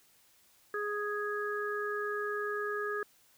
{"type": "harmonic tone", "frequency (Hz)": 415.3, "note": "G#4", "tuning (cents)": 0, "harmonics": [1, 3, 4], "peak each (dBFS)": [-35, -38, -37], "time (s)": [0.74, 3.03], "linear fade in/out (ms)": 2, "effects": ["white hiss -65 dBFS RMS until 3.37 s"]}